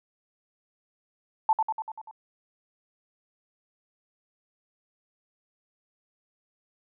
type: tone with echo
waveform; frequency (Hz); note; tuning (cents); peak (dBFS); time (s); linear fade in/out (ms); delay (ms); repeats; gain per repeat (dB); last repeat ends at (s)
sine; 880; A5; 0; -17; 1.49-1.53; 2; 97; 6; -4; 2.112
effects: none